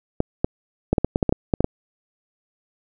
clicks, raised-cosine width 2 ms, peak -4 dBFS, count 12, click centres 0.204 / 0.445 / 0.93 / 0.982 / 1.046 / 1.159 / 1.228 / 1.293 / 1.325 / 1.538 / 1.606 / 1.644 s, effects none

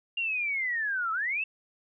sine linear two-way sweep, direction down then up, 2809 to 1279 to 2710 Hz, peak -27 dBFS, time 0.17-1.44 s, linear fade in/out 5 ms, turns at 1.12 s, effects none

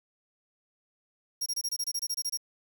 sawtooth tone bursts, 5600 Hz, F8, 4 cents sharp, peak -26 dBFS, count 13, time 1.41-2.374 s, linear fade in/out 10 ms, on 52 ms, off 24 ms, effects 9-bit

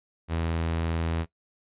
sawtooth tone, 82.41 Hz, E2, in tune, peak -22 dBFS, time 0.28-1.26 s, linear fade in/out 50 ms, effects noise-tail reverb RT60 0.1 s tail -18 dB re dry + resampled to 8000 Hz

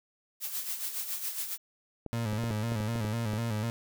blue noise with tremolo, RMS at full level -33 dBFS, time 0.4-1.58 s, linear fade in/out 50 ms, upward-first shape sine, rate 7.2 Hz, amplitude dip 60%
clicks, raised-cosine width 2 ms, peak -24 dBFS, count 9, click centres 2.063 / 2.331 / 2.439 / 2.508 / 2.72 / 2.805 / 2.958 / 3.048 / 3.335 s
30% pulse tone with vibrato, 111.4 Hz, A2, 22 cents sharp, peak -27 dBFS, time 2.13-3.7 s, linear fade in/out 0 ms, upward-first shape square, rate 4 Hz, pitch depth 77 cents each way
effects none

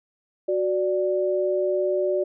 sine tone pair together, 370 / 587.3 Hz, F#4 / D5, 0 / 0 cents, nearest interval minor sixth, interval 800 cents, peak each -23 dBFS, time 0.48-2.24 s, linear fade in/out 10 ms, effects none

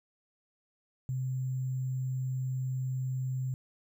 sine tone with sample-and-hold, 130 Hz, C3, 11 cents flat, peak -30 dBFS, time 1.09-3.54 s, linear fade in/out 0 ms, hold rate 7350 Hz, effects none

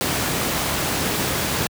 pink noise with amplitude modulation, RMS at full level -20 dBFS, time 0.01-1.67 s, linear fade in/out 0 ms, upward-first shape sine, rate 229 Hz, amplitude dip 45%, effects high-pass 80 Hz 12 dB/octave

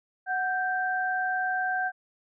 sine tone pair together, 740 / 1568 Hz, F#5 / G6, 0 / 0 cents, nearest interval octave + minor second, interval 1300 cents, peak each -28 dBFS, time 0.26-1.92 s, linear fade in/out 50 ms, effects none

